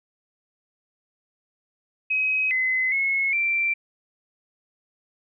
sine tone with pitch steps, 2537 / 2038 / 2180 / 2351 Hz, D#7 / C7 / C#7 / D7, +33 / -46 / -29 / +1 cents, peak -20 dBFS, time 2.1-3.74 s, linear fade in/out 10 ms, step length 410 ms, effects none

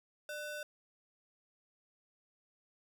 square ring-modulated tone, 1046.5 Hz, C6, in tune, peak -38 dBFS, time 0.29-0.63 s, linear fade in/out 2 ms, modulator 450 Hz, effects none

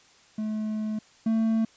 triangle tone pair in turn, 215.5 / 223.3 Hz, A3 / A3, -36 / +26 cents, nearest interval minor second, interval 62 cents, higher second, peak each -25 / -19 dBFS, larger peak second, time 0.38-0.99 / 1.26-1.65 s, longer first, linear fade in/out 5 ms, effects white hiss -57 dBFS RMS until 1.76 s + resampled to 16000 Hz

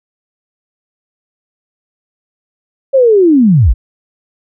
sine linear sweep, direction down, 554.4 to 36.39 Hz, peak -4 dBFS, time 2.93-3.74 s, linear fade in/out 20 ms, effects none

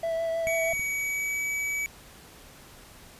triangle tone with vibrato, 659.3 Hz, E5, in tune, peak -24 dBFS, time 0.03-0.73 s, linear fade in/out 5 ms, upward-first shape sine, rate 6.3 Hz, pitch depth 15 cents each way
square tone with pitch glide, 2261 to 2282 Hz, C#7 to C#7, +34 to +50 cents, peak -28 dBFS, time 0.47-1.86 s, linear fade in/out 0 ms, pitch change +16 cents, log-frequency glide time 0.82-1.39 s
clicks, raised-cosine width 5 ms, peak -31 dBFS, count 3, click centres 0.471 / 0.736 / 0.795 s
effects pink hiss -50 dBFS RMS until 3.19 s + resampled to 32000 Hz

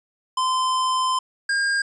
square tone pair in turn, 1031 / 1613.1 Hz, C6 / G6, -26 / +49 cents, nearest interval minor sixth, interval 775 cents, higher second, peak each -20 / -20 dBFS, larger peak neither, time 0.37-1.19 / 1.49-1.82 s, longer first, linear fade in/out 5 ms, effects resampled to 22050 Hz

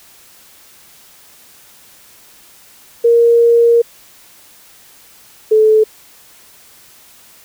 sine tone pair in turn, 468.2 / 434.2 Hz, A#4 / A4, +8 / -23 cents, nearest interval minor second, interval 131 cents, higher first, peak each -6 dBFS, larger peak neither, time 3.04-3.82 / 5.51-5.84 s, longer first, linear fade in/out 10 ms, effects white hiss -44 dBFS RMS until 7.44 s

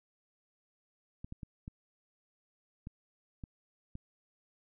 clicks, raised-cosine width 5 ms, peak -30 dBFS, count 7, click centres 1.245 / 1.324 / 1.432 / 1.679 / 2.871 / 3.438 / 3.954 s, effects none

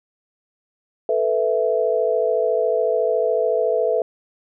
sine chord, A suspended second, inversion none, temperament equal, 440 / 493.9 / 659.3 Hz, A4 / B4 / E5, 0 / 0 / 0 cents, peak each -21 dBFS, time 1.09-4.02 s, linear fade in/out 2 ms, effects none

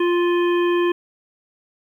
harmonic tone with a mistuned harmonic, 349.2 Hz, F4, in tune, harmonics 1 / 3 / 5 / 7 / 9, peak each -16 / -26 / -30 / -33 / -35 dBFS, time 0-0.92 s, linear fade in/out 5 ms, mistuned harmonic 7, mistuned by +34 cents, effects 9-bit

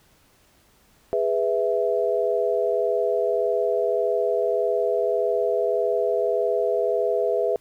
sine chord, E major, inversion first, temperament equal with one note detuned, 412.2 / 493.9 / 659.3 Hz, G#4 / B4 / E5, -13 / 0 / 0 cents, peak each -24 dBFS, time 1.13-7.56 s, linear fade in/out 0 ms, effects pink hiss -59 dBFS RMS until 7.6 s

